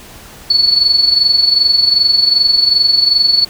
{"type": "tone with amplitude modulation", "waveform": "sine", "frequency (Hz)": 4430, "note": "C#8", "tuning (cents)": -2, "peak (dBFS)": -5, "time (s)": [0.5, 3.45], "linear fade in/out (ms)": 5, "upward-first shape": "sine", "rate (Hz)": 22.6, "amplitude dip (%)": 65, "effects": ["pink hiss -36 dBFS RMS until 3.49 s"]}